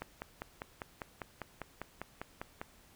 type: click train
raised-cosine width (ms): 0.5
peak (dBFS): -24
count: 14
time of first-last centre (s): 0.02-2.615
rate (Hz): 5.01
effects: pink hiss -62 dBFS RMS until 2.95 s